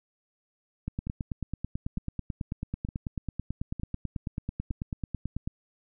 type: two click trains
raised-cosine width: 5 ms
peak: -23 / -19 dBFS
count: 5 / 43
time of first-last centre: 1.07-4.706 / 0.88-5.475 s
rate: 1.1 / 9.14 Hz
effects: none